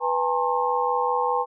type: tone cluster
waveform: sine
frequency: 492.4 / 814 / 899 / 1070 Hz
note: B4 / G#5 / A5 / C6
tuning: -5 / -35 / +37 / +38 cents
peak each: -26 dBFS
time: 0-1.46 s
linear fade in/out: 50 ms
effects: none